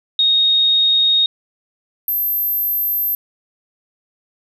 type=tone pair in turn; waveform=sine; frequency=3729 / 12349 Hz; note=A#7 / G9; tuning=0 / -27 cents; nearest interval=octave + major sixth; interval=2073 cents; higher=second; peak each=-11 / -16 dBFS; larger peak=first; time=0.19-1.26 / 2.08-3.15 s; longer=neither; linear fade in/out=2 ms; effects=none